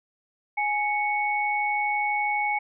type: tone pair together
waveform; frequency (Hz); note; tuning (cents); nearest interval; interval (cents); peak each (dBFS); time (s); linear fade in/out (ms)
sine; 833.8 / 2217; G#5 / C#7; +7 / 0; octave + perfect fourth; 1693; -25 / -26; 0.57-2.59; 10
effects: none